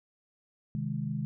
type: chord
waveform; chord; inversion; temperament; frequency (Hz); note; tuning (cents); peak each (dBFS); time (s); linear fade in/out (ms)
sine; Ab major; first; equal; 130.81 / 155.56 / 207.7; C3 / Eb3 / Ab3; 0 / 0 / 0; -35 / -34 / -35; 0.75-1.25; 0
effects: none